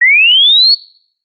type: linear sweep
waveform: sine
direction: up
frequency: 1864.7 to 4476 Hz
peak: -4 dBFS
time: 0.01-0.75 s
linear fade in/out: 10 ms
effects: noise-tail reverb RT60 0.6 s tail -22 dB re dry + Opus 48 kbps